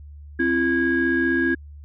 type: tone cluster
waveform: sine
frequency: 263.1 / 338.5 / 1644 Hz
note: C4 / E4 / G#6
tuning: +10 / +46 / -18 cents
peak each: -22 / -21 / -21 dBFS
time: 0.39-1.55 s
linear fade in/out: 10 ms
effects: tanh soft clip ceiling -11 dBFS + added 73 Hz sine -38 dBFS peak until 1.84 s